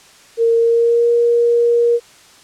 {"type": "tone with pitch glide", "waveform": "sine", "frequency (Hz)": [460.8, 472.4], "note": ["A#4", "A#4"], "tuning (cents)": [-20, 23], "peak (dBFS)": -10, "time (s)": [0.37, 2], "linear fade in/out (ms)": 50, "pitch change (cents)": 43, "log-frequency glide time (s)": [0.56, 1.09], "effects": ["white hiss -45 dBFS RMS until 2.43 s", "low-pass 8000 Hz 12 dB/octave"]}